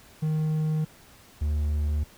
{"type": "tone pair in turn", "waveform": "triangle", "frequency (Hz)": [155.56, 74.59], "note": ["D#3", "D2"], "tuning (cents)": [0, 27], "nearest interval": "octave + minor second", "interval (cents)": 1273, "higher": "first", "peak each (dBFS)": -21, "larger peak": "neither", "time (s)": [[0.22, 0.85], [1.41, 2.04]], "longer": "neither", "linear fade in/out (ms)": 10, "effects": ["pink hiss -53 dBFS RMS until 2.17 s"]}